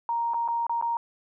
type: tone with dropouts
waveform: sine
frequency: 934 Hz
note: A#5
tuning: 3 cents sharp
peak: -24 dBFS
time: 0.09-0.97 s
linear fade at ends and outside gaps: 1 ms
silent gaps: 0.336-0.343 / 0.478-0.485 / 0.667-0.695 / 0.813-0.824 s
effects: none